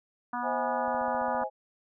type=harmonic tone; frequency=243.7 Hz; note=B3; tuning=23 cents flat; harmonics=1 / 3 / 4 / 5 / 6 / 7; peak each=-38 / -36 / -34 / -37 / -40 / -47 dBFS; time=0.33-1.44 s; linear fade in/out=5 ms
type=chord; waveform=sine; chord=C augmented; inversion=none; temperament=equal with one note detuned; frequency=523.3 / 642.3 / 830.6 Hz; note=C5 / E5 / G#5; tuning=0 / -45 / 0 cents; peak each=-34 / -35 / -32 dBFS; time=0.42-1.5 s; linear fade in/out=50 ms
type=click train; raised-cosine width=3 ms; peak=-39 dBFS; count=9; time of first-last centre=0.88-1.417 s; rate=14.9 Hz
effects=none